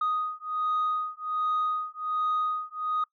sine beating tone pair, 1244.5 / 1245.8 Hz, D#6 / D#6, 0 / +2 cents, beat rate 1.3 Hz, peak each -28 dBFS, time 0.01-3.04 s, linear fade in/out 5 ms, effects noise-tail reverb RT60 0.1 s tail -24 dB re dry + tanh soft clip ceiling -21 dBFS

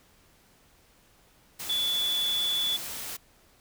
sine tone in noise, 3447 Hz, A7, 36 cents flat, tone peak -25 dBFS, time 1.69-2.77 s, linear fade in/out 10 ms, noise white, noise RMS -37 dBFS, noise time 1.59-3.17 s, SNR +9 dB, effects pink hiss -61 dBFS RMS until 3.6 s

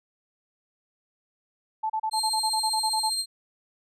sine tone bursts, 874 Hz, A5, 12 cents flat, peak -24 dBFS, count 13, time 1.83-3.098 s, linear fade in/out 10 ms, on 68 ms, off 32 ms
30% pulse tone with tremolo, 4186 Hz, C8, in tune, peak -21 dBFS, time 2.11-3.26 s, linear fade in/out 50 ms, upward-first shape triangle, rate 15 Hz, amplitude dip 40%
effects resampled to 32000 Hz

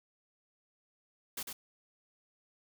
white noise with echo, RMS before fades -39 dBFS, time 1.37-1.43 s, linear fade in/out 5 ms, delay 100 ms, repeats 1, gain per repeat -4 dB, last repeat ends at 1.53 s, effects none

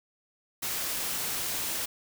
white noise, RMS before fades -32 dBFS, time 0.62-1.86 s, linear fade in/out 10 ms, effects none

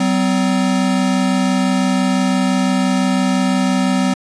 square tone pair together, 189.8 / 255.7 Hz, F#3 / C4, +44 / -40 cents, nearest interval perfect fourth, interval 516 cents, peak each -17 dBFS, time 0-4.14 s, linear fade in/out 5 ms, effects resampled to 22050 Hz

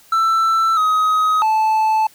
triangle tone with pitch steps, 1331 / 1262 / 874 Hz, E6 / D#6 / A5, +16 / +24 / -12 cents, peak -11 dBFS, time 0.12-2.07 s, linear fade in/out 5 ms, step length 650 ms, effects white hiss -49 dBFS RMS until 2.14 s

